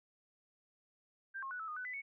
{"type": "tone with pitch steps", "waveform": "sine", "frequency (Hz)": [1580, 1077, 1476, 1308, 1230, 1498, 2002, 2216], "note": ["G6", "C6", "F#6", "E6", "D#6", "F#6", "B6", "C#7"], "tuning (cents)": [13, 50, -5, -14, -20, 21, 23, -1], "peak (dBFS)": -40, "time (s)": [1.34, 2.02], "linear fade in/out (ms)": 20, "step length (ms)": 85, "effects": []}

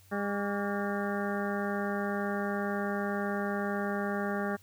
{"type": "harmonic tone with a mistuned harmonic", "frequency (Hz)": 202, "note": "G#3", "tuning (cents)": -48, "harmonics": [1, 2, 3, 4, 6, 7, 8, 9], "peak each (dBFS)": [-33, -36, -38, -39, -41, -41, -42, -43], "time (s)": [0.11, 4.57], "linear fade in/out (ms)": 20, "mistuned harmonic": 6, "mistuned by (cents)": -89, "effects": ["added 94 Hz sine -58 dBFS peak until 4.62 s", "white hiss -62 dBFS RMS until 4.62 s"]}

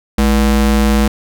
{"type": "ring-modulated tone", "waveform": "square", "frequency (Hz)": 134.6, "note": "C3", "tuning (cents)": 49, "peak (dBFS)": -7, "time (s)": [0.18, 1.08], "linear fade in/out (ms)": 5, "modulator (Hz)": 76.7, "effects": []}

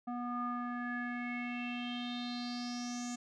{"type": "tone with low-pass filter sweep", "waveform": "square", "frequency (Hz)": 243.1, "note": "B3", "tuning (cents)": -27, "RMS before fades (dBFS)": -39, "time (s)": [0.07, 3.16], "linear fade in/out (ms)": 10, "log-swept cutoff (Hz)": [970, 7000], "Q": 6.7, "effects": []}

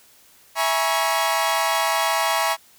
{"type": "chord", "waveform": "sawtooth", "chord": "A# half-diminished seventh", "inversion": "second", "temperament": "equal with one note detuned", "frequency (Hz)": [659.3, 830.6, 956.3, 1108.7], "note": ["E5", "G#5", "A#5", "C#6"], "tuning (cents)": [0, 0, 44, 0], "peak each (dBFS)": -21, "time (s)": [0.55, 2.57], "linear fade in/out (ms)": 50, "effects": ["white hiss -53 dBFS RMS until 2.78 s"]}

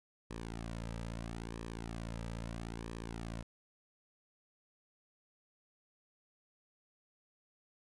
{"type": "tone with flanger", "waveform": "sawtooth", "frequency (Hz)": 56.8, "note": "A#1", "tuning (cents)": -44, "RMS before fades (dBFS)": -43, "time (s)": [0.3, 3.43], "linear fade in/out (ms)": 10, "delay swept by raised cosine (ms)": [1.4, 2.8], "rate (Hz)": 0.76, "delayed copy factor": -0.7, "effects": ["resampled to 24000 Hz"]}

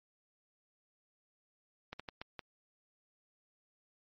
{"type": "slowing click train", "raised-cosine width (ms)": 0.3, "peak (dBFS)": -26, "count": 5, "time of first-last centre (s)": [1.93, 2.393], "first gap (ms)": 66, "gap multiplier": 1.39, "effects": ["MP3 32 kbps"]}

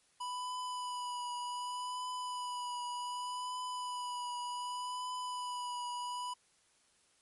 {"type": "tone with vibrato", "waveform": "square", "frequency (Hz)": 987.8, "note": "B5", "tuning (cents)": 0, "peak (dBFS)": -38, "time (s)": [0.2, 6.34], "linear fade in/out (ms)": 10, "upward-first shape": "triangle", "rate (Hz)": 0.66, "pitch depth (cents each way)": 25, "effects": ["white hiss -70 dBFS RMS until 7.21 s", "MP3 48 kbps"]}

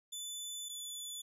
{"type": "tone pair in turn", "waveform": "20% pulse", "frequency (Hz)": [3498, 3470], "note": ["A7", "A7"], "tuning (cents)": [-11, -25], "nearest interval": "unison", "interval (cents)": 14, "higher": "first", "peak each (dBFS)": [-35, -36], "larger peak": "first", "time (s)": [[0.12, 0.69], [0.69, 1.22]], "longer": "first", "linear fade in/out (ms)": 10, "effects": []}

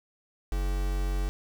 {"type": "tone with quantisation", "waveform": "triangle", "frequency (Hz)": 47, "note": "F#1", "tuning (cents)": 28, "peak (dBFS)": -24, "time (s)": [0.52, 1.29], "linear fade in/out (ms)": 0, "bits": 6, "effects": []}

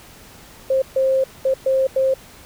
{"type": "tone bursts at uneven times", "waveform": "sine", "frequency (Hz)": 530, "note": "C5", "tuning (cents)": 22, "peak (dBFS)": -14, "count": 5, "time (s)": [[0.7, 0.82], [0.96, 1.24], [1.45, 1.54], [1.66, 1.87], [1.96, 2.14]], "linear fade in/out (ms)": 5, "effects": ["pink hiss -44 dBFS RMS until 2.45 s"]}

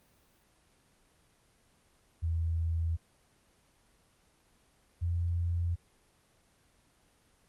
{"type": "tone pair in turn", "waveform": "sine", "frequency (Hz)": [82.41, 85.89], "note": ["E2", "F2"], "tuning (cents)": [0, -28], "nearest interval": "minor second", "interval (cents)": 72, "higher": "second", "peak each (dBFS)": -28, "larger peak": "neither", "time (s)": [[2.22, 2.97], [5.01, 5.76]], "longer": "neither", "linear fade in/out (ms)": 20, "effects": ["pink hiss -67 dBFS RMS until 7.48 s", "Opus 24 kbps"]}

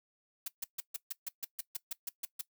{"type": "noise bursts", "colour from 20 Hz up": "blue", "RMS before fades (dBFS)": -37, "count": 13, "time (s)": [0.46, 2.413], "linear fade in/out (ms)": 5, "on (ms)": 21, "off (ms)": 140, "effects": ["noise-tail reverb RT60 0.1 s tail -19 dB re dry"]}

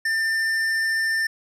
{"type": "tone with tanh clipping", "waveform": "sine", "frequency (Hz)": 1793, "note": "A6", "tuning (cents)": 32, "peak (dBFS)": -22, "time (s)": [0.05, 1.27], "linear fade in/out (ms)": 5, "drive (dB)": 12, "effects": []}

